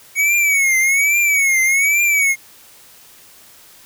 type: tone with vibrato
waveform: square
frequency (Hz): 2228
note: C#7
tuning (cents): +8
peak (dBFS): -13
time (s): 0.15-2.36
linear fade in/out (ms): 50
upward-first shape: triangle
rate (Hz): 1.2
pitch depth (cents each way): 130
effects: white hiss -45 dBFS RMS until 3.85 s

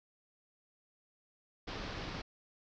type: low-pass noise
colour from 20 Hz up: pink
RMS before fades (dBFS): -42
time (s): 1.67-2.22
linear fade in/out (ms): 10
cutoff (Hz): 5300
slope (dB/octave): 48
effects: none

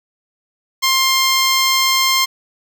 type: tone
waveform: 10% pulse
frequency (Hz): 1058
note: C6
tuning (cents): +19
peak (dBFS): -4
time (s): 0.82-2.26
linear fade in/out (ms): 20
effects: none

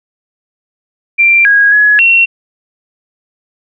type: tone with pitch steps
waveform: sine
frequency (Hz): 2364 / 1645 / 1686 / 2726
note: D7 / G#6 / G#6 / F7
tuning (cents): +11 / -17 / +26 / -43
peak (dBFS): -4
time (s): 1.18-2.26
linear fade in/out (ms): 20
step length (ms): 270
effects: none

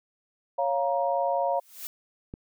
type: chord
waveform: sine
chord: Bb minor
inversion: first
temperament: equal with one note detuned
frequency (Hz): 554.4 / 698.5 / 942.1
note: Db5 / F5 / Bb5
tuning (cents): 0 / 0 / +18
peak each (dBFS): -27 / -27 / -29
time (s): 0.58-1.6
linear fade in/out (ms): 10
type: noise with exponential growth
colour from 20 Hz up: blue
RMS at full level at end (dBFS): -34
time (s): 1.52-1.87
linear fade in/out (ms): 1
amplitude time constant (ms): 74
type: click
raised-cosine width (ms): 3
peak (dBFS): -24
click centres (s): 2.339
effects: none

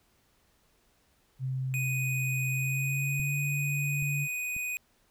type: tone with pitch glide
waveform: sine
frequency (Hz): 130.81 to 142.65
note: C3 to C#3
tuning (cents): 0 to +50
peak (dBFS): -29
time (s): 1.39-4.28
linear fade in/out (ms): 50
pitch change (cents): +150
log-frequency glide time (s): 2.48-3.37
type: tone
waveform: square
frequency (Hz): 2489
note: D#7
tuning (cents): 0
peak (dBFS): -32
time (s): 1.74-4.77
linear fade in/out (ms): 0
type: clicks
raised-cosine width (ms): 5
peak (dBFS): -27 / -33 / -33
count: 3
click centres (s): 3.198 / 4.024 / 4.565
effects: pink hiss -68 dBFS RMS until 5.1 s

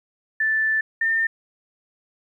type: tone pair in turn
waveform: sine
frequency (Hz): 1760 / 1807.4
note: A6 / A6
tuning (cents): 0 / +46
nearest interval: unison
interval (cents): 46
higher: second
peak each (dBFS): -18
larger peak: neither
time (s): 0.4-0.81 / 1.01-1.27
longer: first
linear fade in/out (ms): 5
effects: 10-bit

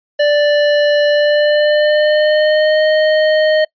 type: tone with pitch glide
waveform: square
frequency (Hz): 587.3 to 619.4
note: D5 to D#5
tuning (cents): 0 to -8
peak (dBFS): -10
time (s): 0.19-3.65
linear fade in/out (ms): 10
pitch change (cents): +92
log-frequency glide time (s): 1.08-2.84
effects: noise-tail reverb RT60 0.1 s tail -25 dB re dry + resampled to 11025 Hz

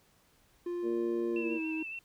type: tone with pitch glide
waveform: triangle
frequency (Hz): 350 to 317.3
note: F4 to D#4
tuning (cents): +4 to +34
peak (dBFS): -31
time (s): 0.66-1.83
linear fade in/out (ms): 5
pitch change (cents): -170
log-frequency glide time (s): 1.31-1.65
type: harmonic tone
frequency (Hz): 116.54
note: A#2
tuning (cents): 0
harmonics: 2 / 3 / 4 / 5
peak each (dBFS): -38 / -40 / -38 / -49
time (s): 0.82-1.6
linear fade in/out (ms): 50
type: tone with vibrato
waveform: sine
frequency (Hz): 2668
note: E7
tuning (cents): +20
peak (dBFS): -38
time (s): 1.36-1.99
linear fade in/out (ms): 2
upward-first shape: sine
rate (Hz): 7.1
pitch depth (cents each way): 33
effects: pink hiss -67 dBFS RMS until 2.04 s

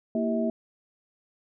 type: tone cluster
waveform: sine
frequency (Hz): 231.8 / 330.3 / 394.9 / 644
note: A#3 / E4 / G4 / E5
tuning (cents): -10 / +4 / +13 / -41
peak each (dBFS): -26 / -34 / -33 / -29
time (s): 0.15-0.5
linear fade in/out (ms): 2
effects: none

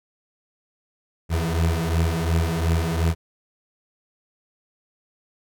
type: beating tone pair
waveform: 30% pulse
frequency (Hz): 81.2 / 84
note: E2 / E2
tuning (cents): -26 / +33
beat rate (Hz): 2.8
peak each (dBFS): -20 / -20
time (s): 1.29-3.15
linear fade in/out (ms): 50
effects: none

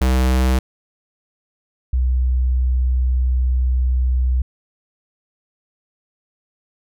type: tone pair in turn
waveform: square / sine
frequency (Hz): 64.2 / 63.06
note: C2 / B1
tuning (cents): -32 / +37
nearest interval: unison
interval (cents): 31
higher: first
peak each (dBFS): -14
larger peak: neither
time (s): 0.01-0.59 / 1.93-4.42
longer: second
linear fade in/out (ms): 5
effects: none

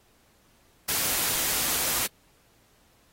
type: noise with amplitude modulation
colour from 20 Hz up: white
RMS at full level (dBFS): -25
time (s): 0.88-2.07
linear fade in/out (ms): 10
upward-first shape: sine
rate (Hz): 204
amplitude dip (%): 35
effects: pink hiss -63 dBFS RMS until 3.12 s + AAC 48 kbps

